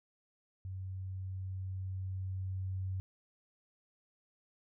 sine tone with level ramp, 94.3 Hz, F#2, 33 cents sharp, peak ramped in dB -39 to -34 dBFS, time 0.65-3 s, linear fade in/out 0 ms, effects none

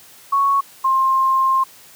sine tone pair in turn, 1108.7 / 1059.5 Hz, C#6 / C6, 0 / +21 cents, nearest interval minor second, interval 79 cents, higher first, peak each -13 dBFS, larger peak neither, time 0.32-0.61 / 0.84-1.64 s, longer second, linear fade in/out 10 ms, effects white hiss -45 dBFS RMS until 1.95 s + high-pass 80 Hz 12 dB/octave

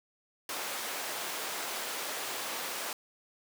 pink high-pass noise, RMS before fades -37 dBFS, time 0.49-2.93 s, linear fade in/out 2 ms, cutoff 540 Hz, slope 12 dB/octave, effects none

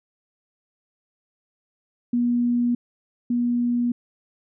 sine tone pair in turn, 241 / 241 Hz, B3 / B3, -42 / -42 cents, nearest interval unison, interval 0 cents, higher neither, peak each -18 / -19 dBFS, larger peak first, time 2.13-2.75 / 3.3-3.92 s, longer neither, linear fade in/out 5 ms, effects none

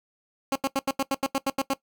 15% pulse tone bursts, 271.8 Hz, C#4, 34 cents flat, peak -16 dBFS, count 11, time 0.52-1.735 s, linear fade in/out 2 ms, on 35 ms, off 83 ms, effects noise-tail reverb RT60 0.1 s tail -18 dB re dry

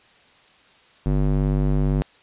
square tone with band-pass filter, 49.01 Hz, G1, in tune, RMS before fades -20 dBFS, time 1.06-2.02 s, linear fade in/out 0 ms, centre 180 Hz, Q 0.85, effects white hiss -54 dBFS RMS until 2.22 s + resampled to 8000 Hz

